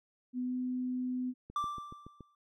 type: tone with pitch glide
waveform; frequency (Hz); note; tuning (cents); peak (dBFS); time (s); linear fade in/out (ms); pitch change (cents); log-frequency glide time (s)
sine; 250.3 to 252.3; B3 to B3; +23 to +37; -32; 0.33-1.34; 50; +14; 0.44-0.55
type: click train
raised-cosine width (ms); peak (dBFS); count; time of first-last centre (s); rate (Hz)
3; -35; 6; 1.5-2.207; 7.07
type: tone with exponential decay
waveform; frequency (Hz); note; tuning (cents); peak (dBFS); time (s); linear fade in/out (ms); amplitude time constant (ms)
triangle; 1174.7; D6; 0; -27; 1.56-2.35; 2; 170
effects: none